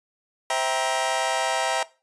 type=chord; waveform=sawtooth; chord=C dominant seventh; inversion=none; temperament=just; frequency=523.3 / 654.1 / 784.9 / 941.9 Hz; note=C5 / E5 / G5 / Bb5; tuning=0 / -14 / +2 / +18 cents; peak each=-28 / -23 / -23 / -23 dBFS; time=0.5-1.83 s; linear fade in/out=2 ms; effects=noise-tail reverb RT60 0.3 s tail -18 dB re dry + resampled to 22050 Hz